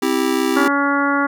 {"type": "chord", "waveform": "square", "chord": "C major", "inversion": "none", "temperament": "just", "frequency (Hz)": [261.6, 327, 392.4], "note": ["C4", "E4", "G4"], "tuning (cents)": [0, -14, 2], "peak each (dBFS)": -21, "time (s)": [0.02, 0.68], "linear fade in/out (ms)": 5}
{"type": "harmonic tone", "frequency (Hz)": 282.1, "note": "C#4", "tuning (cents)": 30, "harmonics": [1, 2, 3, 4, 5, 6, 7], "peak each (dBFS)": [-19, -25, -25, -21, -20, -28, -29], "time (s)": [0.56, 1.27], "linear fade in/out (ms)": 10}
{"effects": []}